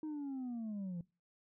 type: linear sweep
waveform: sine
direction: down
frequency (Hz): 314.2 to 167.6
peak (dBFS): -36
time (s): 0.03-1.01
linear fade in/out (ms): 2
effects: noise-tail reverb RT60 0.3 s tail -24 dB re dry + tanh soft clip ceiling -38 dBFS